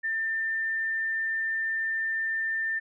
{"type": "tone", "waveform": "sine", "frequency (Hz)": 1793, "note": "A6", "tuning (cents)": 32, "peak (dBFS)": -26, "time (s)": [0.03, 2.8], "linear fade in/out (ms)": 20, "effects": []}